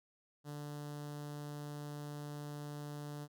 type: tone with notch filter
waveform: sawtooth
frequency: 146.83 Hz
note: D3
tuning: in tune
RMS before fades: -45 dBFS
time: 0.44-3.28 s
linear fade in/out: 50 ms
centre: 2300 Hz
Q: 1.4
effects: none